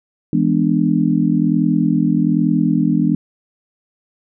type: chord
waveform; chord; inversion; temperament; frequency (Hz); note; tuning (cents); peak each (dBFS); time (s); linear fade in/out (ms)
sine; E dominant seventh; none; just; 164.81 / 206 / 247.2 / 296.7; E3 / G#3 / B3 / D4; 0 / -14 / +2 / +18; -18; 0.33-3.15; 2
effects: none